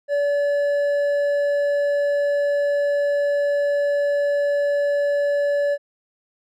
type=tone with hard clipping; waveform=sine; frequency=574 Hz; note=D5; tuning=40 cents flat; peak=-19 dBFS; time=0.08-5.78 s; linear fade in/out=50 ms; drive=5 dB; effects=none